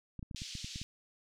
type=clicks; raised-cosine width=5 ms; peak=-30 dBFS; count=9; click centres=0.193 / 0.228 / 0.312 / 0.347 / 0.419 / 0.553 / 0.645 / 0.759 / 0.816 s
type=band-pass noise; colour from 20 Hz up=pink; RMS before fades=-46 dBFS; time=0.36-0.83 s; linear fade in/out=0 ms; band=3000 to 6400 Hz; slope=24 dB/octave
effects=none